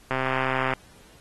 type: click train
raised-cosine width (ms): 0.5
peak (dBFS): -10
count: 83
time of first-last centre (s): 0.11-0.736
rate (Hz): 131
effects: pink hiss -54 dBFS RMS until 1.2 s + AAC 32 kbps